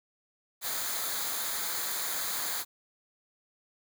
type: noise with comb filter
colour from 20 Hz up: white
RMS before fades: -33 dBFS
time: 0.61-2.65 s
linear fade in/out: 50 ms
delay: 0.36 ms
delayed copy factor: -0.65
effects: none